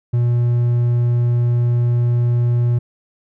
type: tone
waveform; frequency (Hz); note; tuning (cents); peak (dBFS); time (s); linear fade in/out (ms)
triangle; 120.2; B2; -46; -11; 0.13-2.79; 10
effects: none